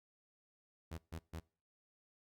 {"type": "tone bursts", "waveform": "sawtooth", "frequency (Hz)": 81.6, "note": "E2", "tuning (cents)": -17, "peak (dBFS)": -39, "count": 3, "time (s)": [0.91, 1.4], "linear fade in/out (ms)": 10, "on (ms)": 70, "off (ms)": 140, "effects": ["noise-tail reverb RT60 0.4 s tail -23 dB re dry", "Opus 48 kbps"]}